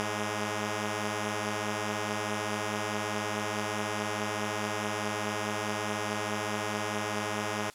5% pulse tone pair together, 106.22 / 207.7 Hz, G#2 / G#3, +39 / 0 cents, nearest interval octave, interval 1161 cents, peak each -22 dBFS, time 0-7.7 s, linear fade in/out 0 ms, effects white hiss -55 dBFS RMS until 7.74 s + low-pass 10000 Hz 12 dB/octave

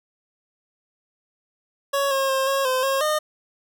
25% pulse tone with pitch steps, 557 / 540 / 533 / 546 / 515 / 541 / 611 Hz, C#5 / C#5 / C5 / C#5 / C5 / C#5 / D#5, +8 / -45 / +32 / -26 / -28 / -42 / -32 cents, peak -16 dBFS, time 1.93-3.19 s, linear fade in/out 10 ms, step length 180 ms, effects none

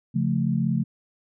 sine chord, Db augmented, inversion none, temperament equal, 138.59 / 174.61 / 220 Hz, Db3 / F3 / A3, 0 / 0 / 0 cents, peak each -25 dBFS, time 0.14-0.84 s, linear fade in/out 20 ms, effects none

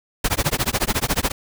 pink noise with tremolo, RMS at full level -18 dBFS, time 0.24-1.32 s, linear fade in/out 5 ms, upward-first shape sine, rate 14 Hz, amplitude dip 100%, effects none

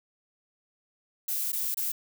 violet noise with dropouts, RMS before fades -30 dBFS, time 1.28-1.92 s, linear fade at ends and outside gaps 5 ms, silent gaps 1.52-1.528 / 1.745-1.771 s, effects none

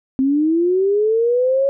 sine linear sweep, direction up, 259.4 to 556 Hz, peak -13 dBFS, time 0.19-1.69 s, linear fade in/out 0 ms, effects none

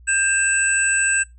sine tone cluster, 1590 / 2605 / 2698 / 7960 Hz, G6 / E7 / E7 / B8, +24 / -21 / +40 / +13 cents, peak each -19 / -27 / -28 / -20 dBFS, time 0.07-1.24 s, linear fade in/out 20 ms, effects noise-tail reverb RT60 0.2 s tail -25 dB re dry + added 60 Hz sine -43 dBFS peak until 1.38 s

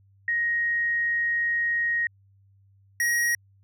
sine / square tone pair in turn, 1877 / 1892.2 Hz, A#6 / A#6, +11 / +25 cents, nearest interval unison, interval 14 cents, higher second, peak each -22 dBFS, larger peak neither, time 0.28-2.07 / 3-3.35 s, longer first, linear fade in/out 2 ms, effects added 98 Hz sine -56 dBFS peak until 3.63 s

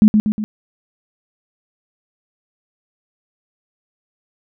sine tone with echo, 212.9 Hz, G#3, 43 cents sharp, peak -4 dBFS, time 0.02-0.08 s, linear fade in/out 0 ms, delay 120 ms, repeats 3, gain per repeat -5 dB, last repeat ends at 0.44 s, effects none

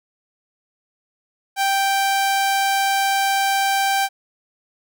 sawtooth tone, 784 Hz, G5, in tune, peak -13 dBFS, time 1.56-4.09 s, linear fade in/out 50 ms, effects none

